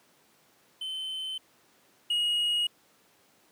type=tone pair in turn; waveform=triangle; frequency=3068 / 2885 Hz; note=G7 / F#7; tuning=-38 / -44 cents; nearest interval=minor second; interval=106 cents; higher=first; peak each=-31 / -23 dBFS; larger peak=second; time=0.81-1.38 / 2.1-2.67 s; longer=neither; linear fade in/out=5 ms; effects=pink hiss -63 dBFS RMS until 3.51 s + high-pass 200 Hz 12 dB/octave

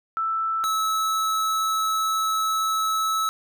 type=tone pair in turn; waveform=sine / square; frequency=1323 / 1301 Hz; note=E6 / E6; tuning=+6 / -23 cents; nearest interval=unison; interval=29 cents; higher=first; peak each=-22 dBFS; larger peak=neither; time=0.17-0.64 / 0.64-3.29 s; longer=second; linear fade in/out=0 ms; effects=none

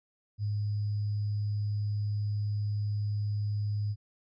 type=tone with sample-and-hold; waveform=sine; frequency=103.83 Hz; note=G#2; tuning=in tune; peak=-28 dBFS; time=0.38-3.96 s; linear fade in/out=50 ms; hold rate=4900 Hz; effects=resampled to 16000 Hz

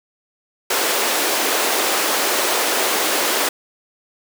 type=high-pass noise; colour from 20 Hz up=pink; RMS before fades=-19 dBFS; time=0.7-3.49 s; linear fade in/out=5 ms; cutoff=340 Hz; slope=24 dB/octave; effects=none

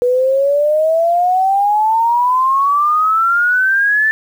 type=exponential sweep; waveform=sine; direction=up; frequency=486.4 to 1774 Hz; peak=-10 dBFS; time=0.02-4.11 s; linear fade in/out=0 ms; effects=7-bit

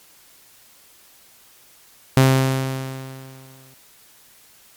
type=tone with exponential decay; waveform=sawtooth; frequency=132.4 Hz; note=C3; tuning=21 cents sharp; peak=-6 dBFS; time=2.17-3.74 s; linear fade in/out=0 ms; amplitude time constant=340 ms; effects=white hiss -51 dBFS RMS until 4.76 s + MP3 96 kbps

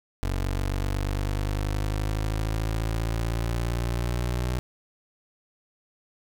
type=exponential sweep; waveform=25% pulse; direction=up; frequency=46.49 to 61.74 Hz; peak=-21 dBFS; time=0.23-4.59 s; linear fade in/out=0 ms; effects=8-bit

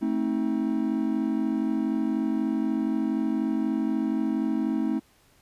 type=chord; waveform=triangle; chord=A diminished; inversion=none; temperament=just; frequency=220 / 264 / 316.8 Hz; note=A3 / C4 / Eb4; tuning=0 / +16 / +31 cents; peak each=-26 dBFS; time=0.01-5 s; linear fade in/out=20 ms; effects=pink hiss -61 dBFS RMS until 5.41 s + resampled to 32000 Hz

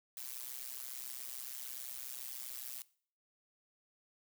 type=noise with amplitude modulation; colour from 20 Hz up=blue; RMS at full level=-41 dBFS; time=0.17-2.82 s; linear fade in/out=2 ms; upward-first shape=sine; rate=127 Hz; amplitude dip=100%; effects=noise-tail reverb RT60 0.5 s tail -20 dB re dry

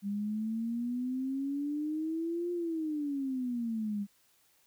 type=exponential two-way sweep; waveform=sine; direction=up then down; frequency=198.7 to 352.8 to 198.7 Hz; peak=-31 dBFS; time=0.02-4.07 s; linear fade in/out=50 ms; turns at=2.52 s; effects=white hiss -68 dBFS RMS until 4.66 s

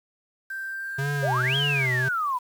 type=tone with pitch glide; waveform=sine; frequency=1568 to 1605.6 Hz; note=G6 to G6; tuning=0 to +41 cents; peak=-30 dBFS; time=0.5-1.86 s; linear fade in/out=5 ms; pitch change=+41 cents; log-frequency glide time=0.67-1.22 s
type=tone with vibrato; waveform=square; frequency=134.6 Hz; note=C3; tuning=49 cents sharp; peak=-26 dBFS; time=0.98-2.09 s; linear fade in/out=10 ms; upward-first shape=sine; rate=1.8 Hz; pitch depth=120 cents each way
type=exponential two-way sweep; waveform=sine; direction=up then down; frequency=502 to 3322 to 963 Hz; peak=-23 dBFS; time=1.22-2.39 s; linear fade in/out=20 ms; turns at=1.56 s
effects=8-bit

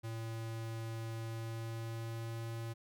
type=tone with pitch glide; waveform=square; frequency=113.3 to 114.62 Hz; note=A#2 to A#2; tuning=-49 to -29 cents; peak=-40 dBFS; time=0.03-2.74 s; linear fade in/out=20 ms; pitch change=+20 cents; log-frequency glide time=1.16-2.48 s; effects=none

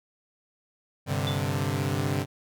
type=chord; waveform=sawtooth; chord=G suspended fourth; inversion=none; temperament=equal; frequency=98 / 130.81 / 146.83 Hz; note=G2 / C3 / D3; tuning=0 / 0 / 0 cents; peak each=-26 dBFS; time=1.06-2.26 s; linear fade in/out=50 ms
type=tone with exponential decay; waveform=sine; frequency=3500 Hz; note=A7; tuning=10 cents flat; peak=-28 dBFS; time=1.27-1.49 s; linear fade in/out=1 ms; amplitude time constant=46 ms
effects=none

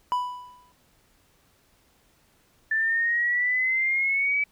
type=tone with exponential decay; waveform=triangle; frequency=990 Hz; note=B5; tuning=4 cents sharp; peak=-18 dBFS; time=0.12-0.72 s; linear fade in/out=0 ms; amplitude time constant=130 ms
type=exponential sweep; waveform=sine; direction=up; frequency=1760 to 2300 Hz; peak=-21 dBFS; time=2.71-4.44 s; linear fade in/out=5 ms
effects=pink hiss -63 dBFS RMS until 4.51 s

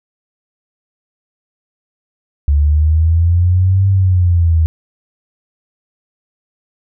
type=exponential two-way sweep; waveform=sine; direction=up then down; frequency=71 to 98 to 79.5 Hz; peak=-8 dBFS; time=2.48-4.66 s; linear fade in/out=0 ms; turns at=3.88 s; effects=none

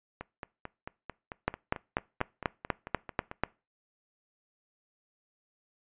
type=two click trains; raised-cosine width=0.5 ms; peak=-23 / -11 dBFS; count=15 / 9; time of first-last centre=0.21-3.314 / 1.48-3.436 s; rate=4.51 / 4.09 Hz; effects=noise-tail reverb RT60 0.3 s tail -23 dB re dry + resampled to 8000 Hz

